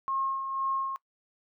sine tone with tremolo, 1077 Hz, C6, 50 cents sharp, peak -26 dBFS, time 0.08-0.96 s, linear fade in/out 0 ms, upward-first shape sine, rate 2 Hz, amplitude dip 50%, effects noise-tail reverb RT60 0.1 s tail -21 dB re dry

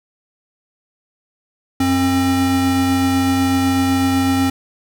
square tone pair together, 91.7 / 267.1 Hz, F#2 / C4, -15 / +36 cents, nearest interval octave + perfect fifth, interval 1851 cents, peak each -23 / -15 dBFS, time 1.8-4.5 s, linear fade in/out 5 ms, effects none

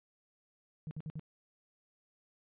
sine tone bursts, 155.56 Hz, D#3, in tune, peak -37 dBFS, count 4, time 0.87-1.195 s, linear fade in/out 0 ms, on 40 ms, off 55 ms, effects tanh soft clip ceiling -35 dBFS + resampled to 8000 Hz

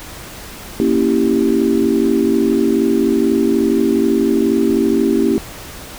sine chord, A# diminished seventh, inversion none, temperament equal, 233.1 / 277.2 / 329.6 / 392 Hz, A#3 / C#4 / E4 / G4, 0 / 0 / 0 / 0 cents, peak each -17 dBFS, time 0.8-5.38 s, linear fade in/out 0 ms, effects pink hiss -33 dBFS RMS until 5.98 s

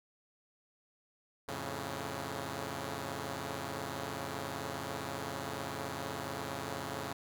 5% pulse chord, F augmented, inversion none, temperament equal, 87.31 / 110 / 138.59 Hz, F2 / A2 / C#3, 0 / 0 / 0 cents, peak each -32 / -32 / -29 dBFS, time 1.48-7.13 s, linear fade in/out 5 ms, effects none

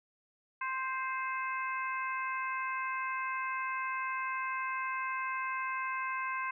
harmonic tone with a mistuned harmonic, 524 Hz, C5, 2 cents sharp, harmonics 2 / 3 / 4 / 5, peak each -35 / -39 / -41 / -43 dBFS, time 0.61-6.51 s, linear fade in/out 5 ms, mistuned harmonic 5, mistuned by -19 cents, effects none

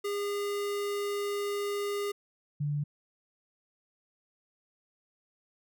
square / sine tone pair in turn, 406.8 / 146.34 Hz, G#4 / D3, -36 / -6 cents, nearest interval octave + tritone, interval 1770 cents, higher first, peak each -31 / -28 dBFS, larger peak second, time 0.04-2.12 / 2.6-2.84 s, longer first, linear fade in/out 10 ms, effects none

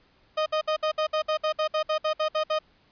30% pulse tone bursts, 620 Hz, D#5, 6 cents flat, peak -20 dBFS, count 15, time 0.37-2.59 s, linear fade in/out 10 ms, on 92 ms, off 60 ms, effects pink hiss -62 dBFS RMS until 2.91 s + resampled to 11025 Hz

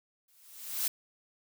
blue noise with exponential growth, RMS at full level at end -28 dBFS, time 0.28-0.88 s, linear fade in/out 5 ms, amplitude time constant 130 ms, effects none

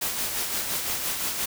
white noise with tremolo, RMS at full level -27 dBFS, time 0.01-1.46 s, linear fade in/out 10 ms, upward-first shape sine, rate 5.8 Hz, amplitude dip 40%, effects none

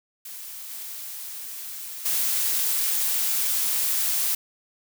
blue noise with level steps, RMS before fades -38 / -36 / -24 dBFS, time 0.25-4.35 s, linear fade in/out 5 ms, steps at 0.69 / 2.05 s, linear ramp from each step 10 ms, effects none

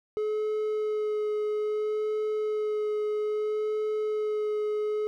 triangle tone with vibrato, 425.9 Hz, G#4, 44 cents sharp, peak -24 dBFS, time 0.17-5.07 s, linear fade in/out 0 ms, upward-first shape sine, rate 0.61 Hz, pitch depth 12 cents each way, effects none

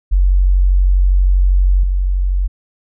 sine tone with level steps, 46.25 Hz, F#1, in tune, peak -8 / -12 dBFS, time 0.11-2.48 s, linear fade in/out 20 ms, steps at 1.83 s, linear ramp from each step 5 ms, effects none

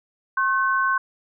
sine tone pair together, 1077 / 1523.1 Hz, C6 / F#6, +50 / +50 cents, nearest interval tritone, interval 600 cents, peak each -21 / -21 dBFS, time 0.37-0.98 s, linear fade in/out 5 ms, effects none

